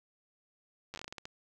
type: slowing click train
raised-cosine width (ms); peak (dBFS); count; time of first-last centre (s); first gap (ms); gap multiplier
0.2; -25; 11; 0.94-1.255; 9; 1.26
effects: none